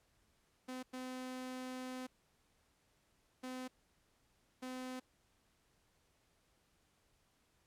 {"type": "tone bursts at uneven times", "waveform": "sawtooth", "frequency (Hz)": 255.7, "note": "C4", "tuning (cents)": -40, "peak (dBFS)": -39, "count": 4, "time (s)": [[0.68, 0.83], [0.93, 2.07], [3.43, 3.68], [4.62, 5]], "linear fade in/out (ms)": 10, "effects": ["pink hiss -75 dBFS RMS until 7.66 s", "low-pass 12000 Hz 12 dB/octave"]}